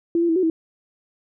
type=tone with pitch steps; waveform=sine; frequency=337.3 / 341.2 / 325.6 / 371.5 / 324.2 Hz; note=E4 / F4 / E4 / F#4 / E4; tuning=+40 / -40 / -21 / +7 / -29 cents; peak=-16 dBFS; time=0.15-0.5 s; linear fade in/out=2 ms; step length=70 ms; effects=none